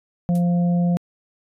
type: harmonic tone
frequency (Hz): 174.61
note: F3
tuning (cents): 0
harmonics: 1 / 3 / 4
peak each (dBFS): -16 / -31 / -33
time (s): 0.29-0.97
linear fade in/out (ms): 0
type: noise with exponential decay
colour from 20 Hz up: blue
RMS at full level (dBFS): -35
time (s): 0.35-0.45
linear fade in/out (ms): 2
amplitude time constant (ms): 20
effects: resampled to 32000 Hz